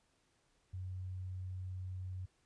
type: tone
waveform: sine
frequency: 92.5 Hz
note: F#2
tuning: in tune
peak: -40 dBFS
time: 0.73-2.26 s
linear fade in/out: 10 ms
effects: pink hiss -75 dBFS RMS until 2.45 s + resampled to 22050 Hz